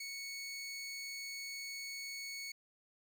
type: tone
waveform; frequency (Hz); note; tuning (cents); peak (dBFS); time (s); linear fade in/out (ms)
20% pulse; 2217; C#7; 0; -37; 0-2.52; 5
effects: none